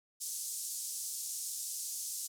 pink band-pass noise, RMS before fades -40 dBFS, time 0.2-2.28 s, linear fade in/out 20 ms, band 5900 to 12000 Hz, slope 24 dB/octave, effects none

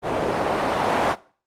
blue noise with low-pass filter sweep, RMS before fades -22 dBFS, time 0.02-1.16 s, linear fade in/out 50 ms, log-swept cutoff 540 to 840 Hz, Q 1.1, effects noise-tail reverb RT60 0.4 s tail -19 dB re dry + Opus 32 kbps

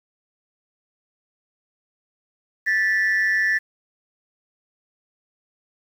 sine tone pair together, 1760 / 1953.5 Hz, A6 / B6, 0 / -19 cents, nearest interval major second, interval 181 cents, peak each -17 / -21 dBFS, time 2.66-3.59 s, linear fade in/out 20 ms, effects tanh soft clip ceiling -14 dBFS + 8-bit

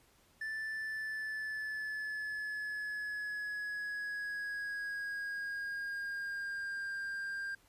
triangle tone with pitch glide, 1760 to 1595.4 Hz, A6 to G6, 0 to +30 cents, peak -35 dBFS, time 0.41-7.55 s, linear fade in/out 5 ms, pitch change -170 cents, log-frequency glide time 0.76-6.93 s, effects pink hiss -67 dBFS RMS until 7.68 s + resampled to 32000 Hz

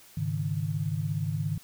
sine chord, Ab suspended fourth, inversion none, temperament equal, 103.83 / 138.59 / 155.56 Hz, Ab2 / Db3 / Eb3, 0 / 0 / 0 cents, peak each -32 / -33 / -30 dBFS, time 0.17-1.58 s, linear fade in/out 5 ms, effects white hiss -54 dBFS RMS until 1.63 s

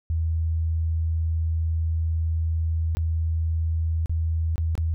sine tone with dropouts, 81.1 Hz, E2, 28 cents flat, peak -21 dBFS, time 0.1-4.94 s, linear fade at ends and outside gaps 0 ms, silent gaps 2.95-2.97 / 4.059-4.095 / 4.558-4.58 / 4.753-4.778 s, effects none

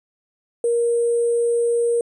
sine tone with sample-and-hold, 471.5 Hz, A#4, 20 cents sharp, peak -16 dBFS, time 0.64-2.01 s, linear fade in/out 2 ms, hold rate 8820 Hz, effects resampled to 32000 Hz

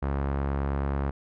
sawtooth tone with low-pass filter, 69.4 Hz, C#2, 3 cents sharp, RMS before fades -28 dBFS, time 0.02-1.11 s, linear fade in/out 10 ms, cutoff 1300 Hz, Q 1.2, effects none

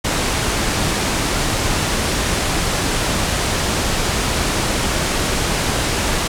pink low-pass noise, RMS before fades -19 dBFS, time 0.04-6.28 s, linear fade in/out 10 ms, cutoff 10000 Hz, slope 24 dB/octave, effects none

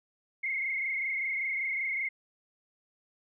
sine tone with frequency modulation, 2143 Hz, C7, 41 cents sharp, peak -29 dBFS, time 0.43-2.09 s, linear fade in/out 10 ms, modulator 25.2 Hz, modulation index 3, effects none

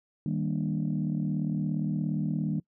sine chord, Eb major seventh, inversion none, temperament equal, 155.56 / 196 / 233.1 / 293.7 Hz, Eb3 / G3 / Bb3 / D4, 0 / 0 / 0 / 0 cents, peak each -29 / -31 / -33 / -35 dBFS, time 0.26-2.6 s, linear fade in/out 2 ms, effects noise-tail reverb RT60 0.1 s tail -26 dB re dry + tanh soft clip ceiling -19 dBFS

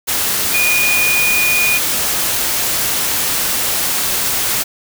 sine tone in noise, 2453 Hz, D#7, 25 cents flat, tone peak -13 dBFS, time 0.53-1.79 s, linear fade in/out 20 ms, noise white, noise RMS -17 dBFS, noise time 0.07-4.64 s, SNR +1 dB, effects none

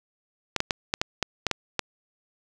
clicks, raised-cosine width 0.2 ms, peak -6 dBFS, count 9, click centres 0.563 / 0.604 / 0.708 / 0.939 / 1.015 / 1.227 / 1.467 / 1.513 / 1.793 s, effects none

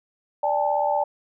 sine chord, D suspended fourth, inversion none, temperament equal with one note detuned, 587.3 / 803.2 / 880 Hz, D5 / G5 / A5, 0 / +42 / 0 cents, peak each -24 dBFS, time 0.43-1.04 s, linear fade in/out 5 ms, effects none

